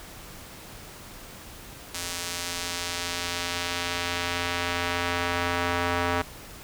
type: tone with band-pass filter sweep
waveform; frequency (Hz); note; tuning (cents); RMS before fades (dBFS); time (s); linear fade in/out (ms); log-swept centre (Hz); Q
square; 87.31; F2; 0; -29; 1.94-6.22; 5; 7600 to 1300; 0.73
effects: pink hiss -44 dBFS RMS until 6.63 s